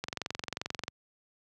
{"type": "click train", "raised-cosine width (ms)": 0.2, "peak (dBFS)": -16, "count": 20, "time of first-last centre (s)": [0.04, 0.881], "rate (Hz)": 22.6, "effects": ["high-pass 80 Hz 12 dB/octave"]}